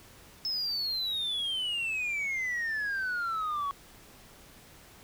sine exponential sweep, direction down, 5260 to 1108.7 Hz, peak -27 dBFS, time 0.45-3.71 s, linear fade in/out 0 ms, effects tanh soft clip ceiling -28 dBFS + pink hiss -54 dBFS RMS until 5.03 s

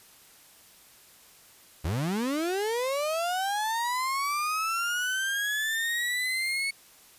35% pulse linear sweep, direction up, 69.2 to 2217 Hz, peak -25 dBFS, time 1.84-6.71 s, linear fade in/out 10 ms, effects white hiss -55 dBFS RMS until 7.18 s + resampled to 32000 Hz

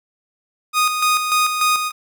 sawtooth tone with tremolo, 1240 Hz, D#6, 6 cents flat, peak -10 dBFS, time 0.73-1.92 s, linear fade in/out 50 ms, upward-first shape square, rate 3.4 Hz, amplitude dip 50%, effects none

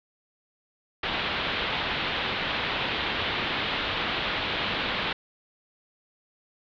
white low-pass noise, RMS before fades -29 dBFS, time 1.03-5.13 s, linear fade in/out 5 ms, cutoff 3800 Hz, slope 48 dB/octave, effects none

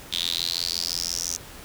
sawtooth tone with high-pass filter sweep, 85.8 Hz, F2, 30 cents flat, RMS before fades -28 dBFS, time 0.12-1.37 s, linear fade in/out 10 ms, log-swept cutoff 3500 to 6100 Hz, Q 7.2, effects pink hiss -43 dBFS RMS until 1.64 s

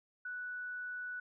sine tone, 1480 Hz, F#6, in tune, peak -39 dBFS, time 0.25-1.2 s, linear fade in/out 5 ms, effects none

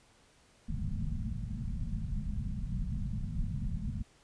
pink low-pass noise, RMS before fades -35 dBFS, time 0.68-4.03 s, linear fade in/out 10 ms, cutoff 230 Hz, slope 96 dB/octave, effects pink hiss -64 dBFS RMS until 4.23 s + resampled to 22050 Hz

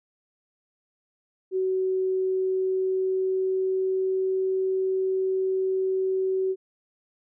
sine tone with pitch glide, 375.8 to 378.6 Hz, F#4 to F#4, +27 to +40 cents, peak -22 dBFS, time 1.51-6.56 s, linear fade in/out 50 ms, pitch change +13 cents, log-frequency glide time 2.01-4.52 s, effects none

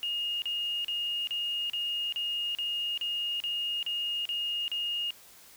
sine tone bursts, 2849 Hz, F7, 34 cents sharp, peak -29 dBFS, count 12, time 0.03-5.106 s, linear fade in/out 0 ms, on 390 ms, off 36 ms, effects white hiss -54 dBFS RMS until 5.56 s

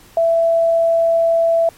sine tone, 665 Hz, E5, 15 cents sharp, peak -11 dBFS, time 0.17-1.69 s, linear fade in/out 2 ms, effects pink hiss -46 dBFS RMS until 1.77 s + MP3 64 kbps

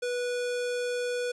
square tone, 490 Hz, B4, 14 cents flat, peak -29 dBFS, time 0.02-1.32 s, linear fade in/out 10 ms, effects resampled to 22050 Hz + 11-bit

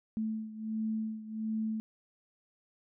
sine beating tone pair, 218.8 / 220.2 Hz, A3 / A3, -9 / +2 cents, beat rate 1.4 Hz, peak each -34 / -38 dBFS, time 0.17-1.8 s, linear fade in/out 0 ms, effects none

